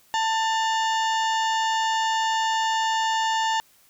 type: harmonic tone with a mistuned harmonic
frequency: 890 Hz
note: A5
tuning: 20 cents sharp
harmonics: 1 / 2 / 3 / 4 / 5 / 6 / 7 / 8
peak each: -22 / -29 / -32 / -35 / -39 / -41 / -43 / -38 dBFS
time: 0.14-3.6 s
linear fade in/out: 0 ms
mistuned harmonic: 3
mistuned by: +120 cents
effects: white hiss -58 dBFS RMS until 3.89 s